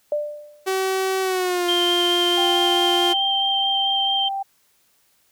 sine tone with exponential decay, 593 Hz, D5, 17 cents sharp, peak -17 dBFS, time 0.12-0.72 s, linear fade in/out 2 ms, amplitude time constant 130 ms
sawtooth tone with pitch glide, 380.4 to 350.8 Hz, F#4 to F4, +48 to +8 cents, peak -16 dBFS, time 0.66-3.14 s, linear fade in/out 20 ms, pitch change -140 cents, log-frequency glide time 1.21-1.67 s
sine tone with vibrato, 3153 Hz, G7, 9 cents sharp, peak -19 dBFS, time 1.68-4.29 s, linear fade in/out 10 ms, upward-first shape square, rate 4.6 Hz, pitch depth 8 cents each way
sine tone, 784 Hz, G5, in tune, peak -23 dBFS, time 2.37-4.43 s, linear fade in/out 10 ms
effects white hiss -62 dBFS RMS until 5.31 s

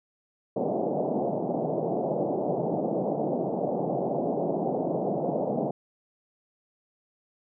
white band-pass noise, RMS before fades -28 dBFS, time 0.56-5.71 s, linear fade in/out 5 ms, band 140 to 740 Hz, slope 48 dB/octave, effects none

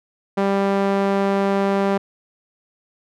sawtooth tone with band-pass filter, 197.2 Hz, G3, 11 cents sharp, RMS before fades -19 dBFS, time 0.37-1.98 s, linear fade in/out 10 ms, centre 600 Hz, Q 0.69, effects none

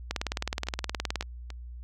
two click trains, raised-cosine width 0.2 ms, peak -12 / -24 dBFS, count 22 / 4, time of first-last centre 0.11-1.209 / 0.67-1.503 s, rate 19.1 / 3.6 Hz, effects added 60 Hz sine -39 dBFS peak until 1.83 s

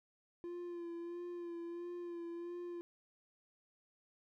triangle tone with vibrato, 345.1 Hz, F4, 21 cents flat, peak -40 dBFS, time 0.44-2.81 s, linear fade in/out 0 ms, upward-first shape sine, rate 1.5 Hz, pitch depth 30 cents each way, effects none

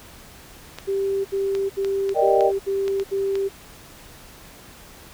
clicks, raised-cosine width 0.2 ms, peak -16 dBFS, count 8, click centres 0.786 / 1.551 / 1.847 / 2.093 / 2.408 / 2.88 / 2.998 / 3.355 s
sine tone bursts, 392 Hz, G4, in tune, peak -20 dBFS, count 6, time 0.87-3.49 s, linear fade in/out 20 ms, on 380 ms, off 68 ms
sine chord, Eb major seventh, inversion second, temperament equal, 466.2 / 587.3 / 622.3 / 784 Hz, Bb4 / D5 / Eb5 / G5, 0 / 0 / 0 / 0 cents, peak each -21 dBFS, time 2.14-2.52 s, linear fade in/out 50 ms
effects pink hiss -45 dBFS RMS until 5.13 s

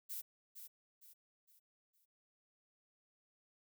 violet noise with echo, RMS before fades -44 dBFS, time 0.09-0.22 s, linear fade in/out 20 ms, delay 460 ms, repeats 4, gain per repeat -8 dB, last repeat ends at 2.06 s, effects none

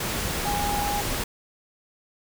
sine tone in noise, 820 Hz, G#5, 22 cents flat, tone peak -26 dBFS, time 0.45-1.01 s, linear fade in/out 5 ms, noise pink, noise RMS -28 dBFS, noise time 0-1.24 s, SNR -1 dB, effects none

